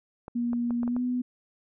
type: clicks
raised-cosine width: 1 ms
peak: -25 dBFS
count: 6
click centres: 0.281 / 0.532 / 0.707 / 0.832 / 0.878 / 0.965 s
type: tone with pitch glide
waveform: sine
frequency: 238.7 to 248.4 Hz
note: A#3 to B3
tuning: +41 to +10 cents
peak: -25 dBFS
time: 0.35-1.22 s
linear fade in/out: 10 ms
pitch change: +69 cents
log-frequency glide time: 0.85-1.01 s
effects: none